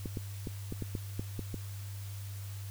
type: clicks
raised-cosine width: 3 ms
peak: -23 dBFS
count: 9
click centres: 0.058 / 0.172 / 0.472 / 0.724 / 0.823 / 0.952 / 1.195 / 1.393 / 1.543 s
effects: added 99 Hz sine -39 dBFS peak until 2.7 s + white hiss -52 dBFS RMS until 2.7 s